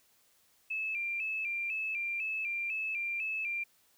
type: tone with vibrato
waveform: sine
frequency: 2489 Hz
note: D#7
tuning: in tune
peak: -32 dBFS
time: 0.7-3.64 s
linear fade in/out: 10 ms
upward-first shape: square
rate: 2 Hz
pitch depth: 79 cents each way
effects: white hiss -68 dBFS RMS until 3.97 s